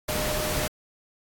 sine tone in noise, 610 Hz, D#5, 34 cents flat, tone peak -31 dBFS, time 0.08-0.68 s, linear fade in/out 10 ms, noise pink, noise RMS -28 dBFS, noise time 0.08-0.68 s, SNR -6 dB, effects AAC 64 kbps

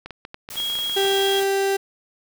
clicks, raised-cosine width 0.3 ms, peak -19 dBFS, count 12, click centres 0.06 / 0.107 / 0.251 / 0.344 / 0.489 / 0.557 / 0.601 / 0.7 / 0.754 / 0.789 / 0.897 / 1.052 s
white noise, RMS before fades -35 dBFS, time 0.5-1.44 s, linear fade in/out 5 ms
sine tone with pitch glide, 3290 to 3267 Hz, G#7 to G#7, -17 to -29 cents, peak -23 dBFS, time 0.56-1.41 s, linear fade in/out 20 ms, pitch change -12 cents, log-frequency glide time 0.94-1.16 s
35% pulse tone, 392 Hz, G4, in tune, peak -17 dBFS, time 0.96-1.77 s, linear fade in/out 10 ms
effects none

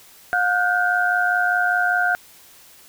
sine tone cluster, 717 / 1438 / 1543 Hz, F5 / F#6 / G6, +45 / -50 / -28 cents, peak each -21 dBFS, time 0.33-2.15 s, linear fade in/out 0 ms, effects white hiss -48 dBFS RMS until 2.88 s

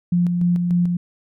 sine tone with tremolo, 175.3 Hz, F3, 7 cents sharp, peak -14 dBFS, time 0.12-0.97 s, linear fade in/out 5 ms, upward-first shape square, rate 3.4 Hz, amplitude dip 35%, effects none

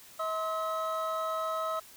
triangle tone cluster, 642 / 1048 / 1286 Hz, E5 / C6 / E6, -46 / +2 / -43 cents, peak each -32 / -38 / -31 dBFS, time 0.19-1.8 s, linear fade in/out 10 ms, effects white hiss -53 dBFS RMS until 1.96 s

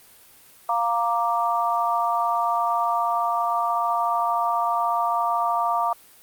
sine chord, Bb major, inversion second, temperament equal, 698.5 / 932.3 / 1174.7 Hz, F5 / Bb5 / D6, 0 / 0 / 0 cents, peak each -24 dBFS, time 0.69-5.93 s, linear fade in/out 2 ms, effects white hiss -51 dBFS RMS until 6.22 s + Opus 32 kbps

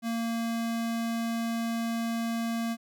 square tone, 230 Hz, A#3, 23 cents flat, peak -29 dBFS, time 0.02-2.77 s, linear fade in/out 50 ms, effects none

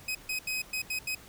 sawtooth tone bursts at uneven times, 2525 Hz, D#7, 25 cents sharp, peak -27 dBFS, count 6, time 0.08-0.15 / 0.29-0.39 / 0.47-0.62 / 0.73-0.82 / 0.9-0.99 / 1.07-1.15 s, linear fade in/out 5 ms, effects pink hiss -52 dBFS RMS until 1.28 s

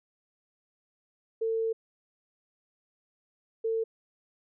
sine tone bursts at uneven times, 450 Hz, A4, 39 cents sharp, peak -26 dBFS, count 2, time 1.41-1.73 / 3.64-3.84 s, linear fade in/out 10 ms, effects none

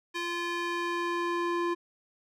square tone with band-pass filter sweep, 345.6 Hz, F4, 18 cents flat, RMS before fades -31 dBFS, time 0.14-1.75 s, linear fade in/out 20 ms, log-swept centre 2400 to 820 Hz, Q 0.83, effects none

